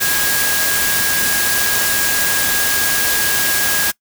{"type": "tone in noise", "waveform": "sine", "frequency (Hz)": 1641, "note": "G#6", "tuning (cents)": -21, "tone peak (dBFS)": -20, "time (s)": [0, 3.92], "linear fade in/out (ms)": 20, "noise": "white", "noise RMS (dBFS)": -17, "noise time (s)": [0, 3.92], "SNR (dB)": -6, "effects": ["noise-tail reverb RT60 0.1 s tail -22 dB re dry"]}